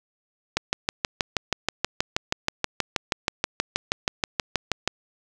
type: click train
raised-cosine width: 0.2 ms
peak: -4 dBFS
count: 28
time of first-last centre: 0.57-4.876 s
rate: 6.27 Hz
effects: none